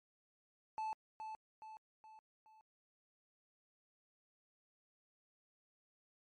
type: tone with echo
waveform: triangle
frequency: 873 Hz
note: A5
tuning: 14 cents flat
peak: -36 dBFS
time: 0.78-0.93 s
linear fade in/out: 0 ms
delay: 420 ms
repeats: 4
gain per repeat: -6 dB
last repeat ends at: 2.61 s
effects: MP3 48 kbps